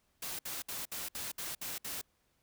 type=noise bursts; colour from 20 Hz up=white; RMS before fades=-40 dBFS; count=8; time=0.22-2.014 s; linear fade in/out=5 ms; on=170 ms; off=62 ms; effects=pink hiss -75 dBFS RMS until 2.42 s